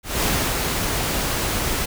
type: noise with ADSR envelope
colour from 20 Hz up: pink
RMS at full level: -20 dBFS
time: 0.03-1.86 s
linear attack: 190 ms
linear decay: 320 ms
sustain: -3 dB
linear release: 10 ms
effects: none